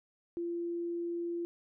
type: tone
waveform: sine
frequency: 342.8 Hz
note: F4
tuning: 32 cents flat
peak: -33 dBFS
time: 0.37-1.45 s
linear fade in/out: 0 ms
effects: none